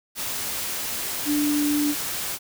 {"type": "tone in noise", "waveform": "sine", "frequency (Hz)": 293.7, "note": "D4", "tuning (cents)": 0, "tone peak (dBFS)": -20, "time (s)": [1.25, 1.95], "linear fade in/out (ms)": 50, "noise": "white", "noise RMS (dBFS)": -29, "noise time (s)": [0.15, 2.39], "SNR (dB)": 6, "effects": []}